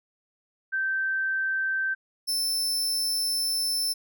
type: tone pair in turn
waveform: sine / sawtooth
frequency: 1555 / 5299 Hz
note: G6 / E8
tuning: -14 / +8 cents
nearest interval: octave + major sixth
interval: 2122 cents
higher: second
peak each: -24 / -22 dBFS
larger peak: second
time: 0.72-1.95 / 2.27-3.94 s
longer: second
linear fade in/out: 20 ms
effects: none